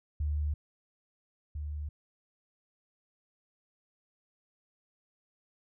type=tone pair in turn; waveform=sine; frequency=74.4 / 74.4 Hz; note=D2 / D2; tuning=+23 / +23 cents; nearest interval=unison; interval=0 cents; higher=neither; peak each=-28 / -34 dBFS; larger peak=first; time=0.2-0.54 / 1.55-1.89 s; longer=neither; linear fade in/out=5 ms; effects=none